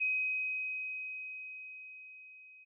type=tone with level ramp; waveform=sine; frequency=2524 Hz; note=D#7; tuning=24 cents sharp; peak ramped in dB=-28 to -54 dBFS; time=0-2.65 s; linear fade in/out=20 ms; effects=none